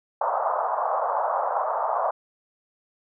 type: band-pass noise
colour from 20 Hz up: pink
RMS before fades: -25 dBFS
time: 0.21-2.11 s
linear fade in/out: 5 ms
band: 580 to 1200 Hz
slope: 48 dB/octave
effects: none